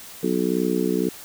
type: harmonic tone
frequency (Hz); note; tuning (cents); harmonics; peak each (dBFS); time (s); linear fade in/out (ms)
61.9; B1; +5; 3 / 4 / 5 / 6 / 7; -26 / -26 / -26 / -26 / -26; 0.23-1.09; 5
effects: white hiss -41 dBFS RMS until 1.24 s